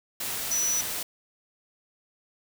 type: tone in noise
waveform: sine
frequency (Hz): 5920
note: F#8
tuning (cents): 0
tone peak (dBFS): -24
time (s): 0.51-0.81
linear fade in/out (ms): 5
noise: white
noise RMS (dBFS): -32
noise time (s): 0.2-1.03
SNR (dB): +5
effects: none